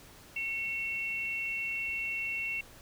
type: tone pair together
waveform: sine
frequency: 2208 / 2715 Hz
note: C#7 / F7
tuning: -7 / -50 cents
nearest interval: major third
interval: 357 cents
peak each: -37 / -33 dBFS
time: 0.36-2.61 s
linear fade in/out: 5 ms
effects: pink hiss -54 dBFS RMS until 2.81 s